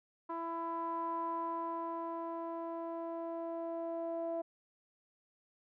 sawtooth tone with low-pass filter sweep, 333.1 Hz, E4, 18 cents sharp, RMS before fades -39 dBFS, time 0.29-4.42 s, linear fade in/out 10 ms, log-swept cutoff 1100 to 720 Hz, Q 7.7, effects none

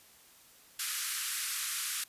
white band-pass noise, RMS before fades -36 dBFS, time 0.79-2.04 s, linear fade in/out 5 ms, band 1200 to 13000 Hz, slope 48 dB/octave, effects white hiss -59 dBFS RMS until 2.08 s + resampled to 32000 Hz

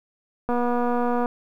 click train, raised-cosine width 1 ms, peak -12 dBFS, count 187, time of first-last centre 0.49-1.259 s, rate 242 Hz, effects 9-bit

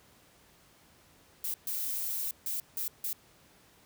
violet noise bursts at uneven times, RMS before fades -34 dBFS, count 5, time 1.44-1.54 / 1.67-2.31 / 2.46-2.6 / 2.77-2.88 / 3.04-3.13 s, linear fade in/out 2 ms, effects pink hiss -61 dBFS RMS until 3.85 s + high-pass 60 Hz 12 dB/octave

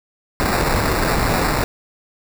pink noise with sample-and-hold, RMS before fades -18 dBFS, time 0.4-1.64 s, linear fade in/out 0 ms, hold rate 3150 Hz, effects none

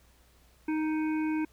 harmonic tone with a mistuned harmonic, 311.1 Hz, D#4, in tune, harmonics 1 / 3 / 5 / 7 / 8, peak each -27 / -40 / -44 / -45 / -46 dBFS, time 0.68-1.45 s, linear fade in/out 5 ms, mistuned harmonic 7, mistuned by +30 cents, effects added 60 Hz sine -61 dBFS peak until 1.52 s + pink hiss -64 dBFS RMS until 1.52 s

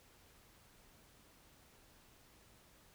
silence, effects pink hiss -65 dBFS RMS until 2.94 s

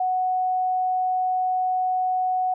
sine tone, 740 Hz, F#5, in tune, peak -20 dBFS, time 0-2.54 s, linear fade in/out 5 ms, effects none

